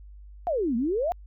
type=exponential two-way sweep; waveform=sine; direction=down then up; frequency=740 to 219.4 to 740 Hz; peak=-23 dBFS; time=0.47-1.12 s; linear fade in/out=0 ms; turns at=0.76 s; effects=added 50 Hz sine -43 dBFS peak until 1.26 s